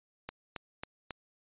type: click train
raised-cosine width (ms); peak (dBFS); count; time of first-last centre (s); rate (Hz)
0.3; -22; 4; 0.29-1.107; 3.67
effects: resampled to 8000 Hz